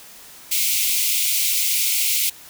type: high-pass noise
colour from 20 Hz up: white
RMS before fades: -20 dBFS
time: 0.51-2.3 s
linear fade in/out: 10 ms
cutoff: 2100 Hz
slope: 96 dB/octave
effects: white hiss -43 dBFS RMS until 2.49 s